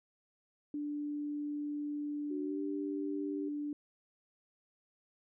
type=tone; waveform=sine; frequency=293.7 Hz; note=D4; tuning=in tune; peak=-35 dBFS; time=0.74-3.73 s; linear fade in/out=2 ms
type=tone with pitch glide; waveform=sine; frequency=370 to 391.5 Hz; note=F#4 to G4; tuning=0 to -2 cents; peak=-40 dBFS; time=2.3-3.49 s; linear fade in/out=10 ms; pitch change=+98 cents; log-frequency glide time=2.42-2.6 s
effects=none